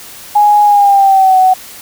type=tone with pitch glide; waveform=sine; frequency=830.6 to 748.6 Hz; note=G#5 to F#5; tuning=0 to +20 cents; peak=-4 dBFS; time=0.35-1.54 s; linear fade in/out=10 ms; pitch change=-180 cents; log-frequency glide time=0.64-1.38 s; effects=white hiss -32 dBFS RMS until 1.81 s